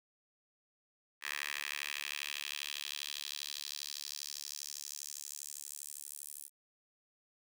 10% pulse tone with high-pass filter sweep, 72.5 Hz, D2, 22 cents flat, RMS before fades -43 dBFS, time 1.21-6.5 s, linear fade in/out 50 ms, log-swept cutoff 1900 to 10000 Hz, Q 2.1, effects none

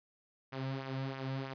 sawtooth tone with flanger, 133.7 Hz, C3, 38 cents sharp, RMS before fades -39 dBFS, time 0.52-1.54 s, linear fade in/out 10 ms, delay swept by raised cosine 0.22 to 2.82 ms, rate 3.1 Hz, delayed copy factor -0.6, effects resampled to 11025 Hz

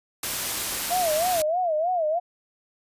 white noise, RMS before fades -28 dBFS, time 0.23-1.42 s, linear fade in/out 2 ms
sine tone with vibrato, 670 Hz, E5, 28 cents sharp, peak -21 dBFS, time 0.9-2.2 s, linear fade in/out 20 ms, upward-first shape sine, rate 3.2 Hz, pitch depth 170 cents each way
effects resampled to 32000 Hz

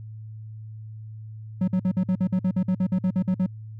triangle tone bursts, 185 Hz, F#3, in tune, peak -17 dBFS, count 16, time 1.61-3.463 s, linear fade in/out 5 ms, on 68 ms, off 51 ms, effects added 109 Hz sine -36 dBFS peak until 3.79 s

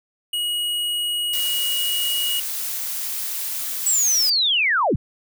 square tone, 2900 Hz, F#7, 35 cents flat, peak -22 dBFS, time 0.33-2.4 s, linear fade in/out 5 ms
blue noise, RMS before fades -27 dBFS, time 1.33-4.3 s, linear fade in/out 5 ms
sine linear sweep, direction down, 7902 to 58.27 Hz, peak -16 dBFS, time 3.86-4.96 s, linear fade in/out 5 ms
effects none

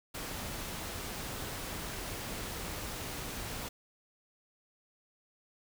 pink noise, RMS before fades -40 dBFS, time 0.14-3.69 s, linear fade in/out 10 ms, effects none

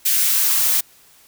blue noise with high-pass filter sweep, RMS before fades -17 dBFS, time 0.05-0.81 s, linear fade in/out 10 ms, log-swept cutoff 2100 to 570 Hz, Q 1.1, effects white hiss -51 dBFS RMS until 1.27 s

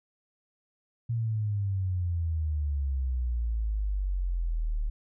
sine exponential sweep, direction down, 118.1 to 36.71 Hz, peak -26 dBFS, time 1.09-4.9 s, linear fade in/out 10 ms, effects none

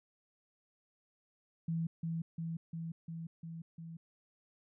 sine tone with echo, 164.81 Hz, E3, in tune, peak -32 dBFS, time 1.68-1.87 s, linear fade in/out 5 ms, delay 350 ms, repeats 6, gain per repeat -2 dB, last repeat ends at 3.97 s, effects none

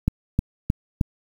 click train, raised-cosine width 5 ms, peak -6 dBFS, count 4, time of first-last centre 0.08-1.012 s, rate 3.22 Hz, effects 7-bit

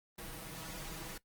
pink noise with comb filter, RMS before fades -45 dBFS, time 0.18-1.18 s, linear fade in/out 5 ms, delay 6.2 ms, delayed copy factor +0.75, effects noise-tail reverb RT60 0.1 s tail -19 dB re dry + Opus 32 kbps

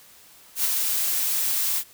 blue noise with ADSR envelope, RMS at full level -21 dBFS, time 0.55-1.84 s, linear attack 95 ms, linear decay 12 ms, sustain -3 dB, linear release 61 ms, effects white hiss -51 dBFS RMS until 1.93 s

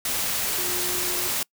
sine tone in noise, 358.7 Hz, F4, 46 cents sharp, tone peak -34 dBFS, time 0.58-1.28 s, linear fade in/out 2 ms, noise white, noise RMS -26 dBFS, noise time 0.05-1.43 s, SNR -11 dB, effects noise-tail reverb RT60 0.1 s tail -26 dB re dry

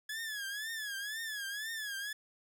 sawtooth tone with vibrato, 1700 Hz, G#6, 40 cents sharp, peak -34 dBFS, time 0.09-2.13 s, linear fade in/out 5 ms, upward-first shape triangle, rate 2 Hz, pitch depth 140 cents each way, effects none

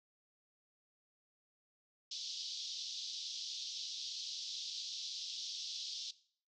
pink band-pass noise, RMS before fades -44 dBFS, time 2.11-6.11 s, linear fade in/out 5 ms, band 3400 to 5800 Hz, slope 48 dB/octave, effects noise-tail reverb RT60 0.5 s tail -17 dB re dry

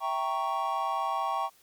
triangle chord, E diminished seventh, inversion none, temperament equal, 659.3 / 784 / 932.3 / 1108.7 Hz, E5 / G5 / Bb5 / Db6, 0 / 0 / 0 / 0 cents, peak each -35 / -30 / -32 / -29 dBFS, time 0-1.5 s, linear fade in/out 50 ms, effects white hiss -61 dBFS RMS until 1.62 s + MP3 96 kbps

